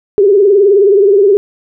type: tone with vibrato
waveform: sine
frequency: 399.9 Hz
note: G4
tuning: 35 cents sharp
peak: -4 dBFS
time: 0.18-1.37 s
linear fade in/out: 0 ms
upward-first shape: triangle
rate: 19 Hz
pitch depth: 120 cents each way
effects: none